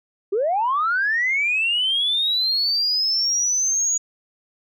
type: linear sweep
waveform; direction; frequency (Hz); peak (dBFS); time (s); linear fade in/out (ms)
sine; up; 370 to 6790; -17; 0.32-3.98; 10
effects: tanh soft clip ceiling -13 dBFS